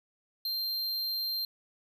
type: tone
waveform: square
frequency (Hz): 4168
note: C8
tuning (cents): -7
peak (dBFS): -31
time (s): 0.45-1.45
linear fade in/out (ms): 2
effects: none